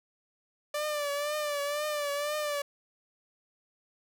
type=tone with vibrato; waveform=sawtooth; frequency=587.3 Hz; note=D5; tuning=in tune; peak=-26 dBFS; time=0.74-2.62 s; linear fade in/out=5 ms; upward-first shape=triangle; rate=2 Hz; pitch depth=64 cents each way; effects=none